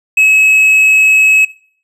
triangle tone, 2571 Hz, E7, 44 cents flat, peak -4 dBFS, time 0.17-1.45 s, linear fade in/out 5 ms, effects noise-tail reverb RT60 0.5 s tail -19 dB re dry + resampled to 32000 Hz

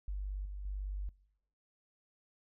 sine tone with level steps, 49 Hz, G1, in tune, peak -35 / -39 / -35 dBFS, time 0.08-1.09 s, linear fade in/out 0 ms, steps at 0.45 / 0.65 s, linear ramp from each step 5 ms, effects noise-tail reverb RT60 0.9 s tail -25 dB re dry

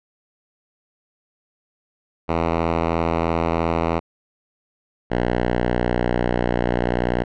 5% pulse tone pair in turn, 83 / 60.39 Hz, E2 / B1, +12 / -38 cents, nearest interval tritone, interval 550 cents, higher first, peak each -7 dBFS, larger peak neither, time 2.28-4 / 5.1-7.24 s, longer second, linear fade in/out 20 ms, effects low-pass 2000 Hz 12 dB/octave

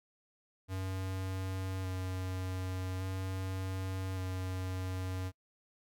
square tone with vibrato, 93.7 Hz, F#2, 22 cents sharp, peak -36 dBFS, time 0.68-5.32 s, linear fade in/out 50 ms, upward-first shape square, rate 0.43 Hz, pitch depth 14 cents each way, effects noise-tail reverb RT60 0.1 s tail -24 dB re dry

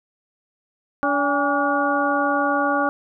harmonic tone with a mistuned harmonic, 286.8 Hz, D4, 41 cents flat, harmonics 1 / 2 / 3 / 4 / 5, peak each -24 / -24 / -24 / -24 / -24 dBFS, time 1.03-2.89 s, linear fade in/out 0 ms, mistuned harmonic 3, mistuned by -84 cents, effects none

